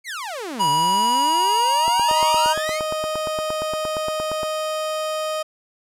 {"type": "exponential two-way sweep", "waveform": "sawtooth", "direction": "down then up", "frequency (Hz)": [2290, 140, 2290], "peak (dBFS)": -24, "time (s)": [0.04, 2.81], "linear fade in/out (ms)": 50, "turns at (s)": 0.69}
{"type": "tone with pitch glide", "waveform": "square", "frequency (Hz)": [970, 946.8], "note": ["B5", "A#5"], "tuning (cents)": [-31, 27], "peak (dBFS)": -17, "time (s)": [0.59, 2.54], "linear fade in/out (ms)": 20, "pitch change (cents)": -42, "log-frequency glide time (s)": [1.12, 1.72]}
{"type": "click train", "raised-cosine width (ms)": 1, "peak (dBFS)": -15, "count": 23, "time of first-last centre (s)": [1.88, 4.432], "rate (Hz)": 8.62}
{"type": "tone", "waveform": "30% pulse", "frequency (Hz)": 622.3, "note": "D#5", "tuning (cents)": 0, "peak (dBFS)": -20, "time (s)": [2.08, 5.43], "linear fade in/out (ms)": 10}
{"effects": ["low-pass 12000 Hz 12 dB/octave"]}